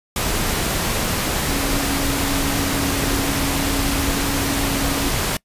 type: tone in noise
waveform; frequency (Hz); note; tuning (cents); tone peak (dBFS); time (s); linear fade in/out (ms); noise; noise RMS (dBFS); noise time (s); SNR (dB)
sine; 277.2; C#4; 0; -24; 1.48-5.09; 2; pink; -21; 0.16-5.37; -6
effects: noise-tail reverb RT60 0.1 s tail -24 dB re dry + resampled to 32000 Hz